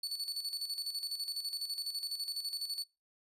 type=tone with tremolo; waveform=40% pulse; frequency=4460 Hz; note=C#8; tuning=10 cents sharp; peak=-33 dBFS; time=0.03-2.84 s; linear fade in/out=5 ms; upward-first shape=square; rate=12 Hz; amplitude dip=65%; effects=noise-tail reverb RT60 0.3 s tail -26 dB re dry + resampled to 32000 Hz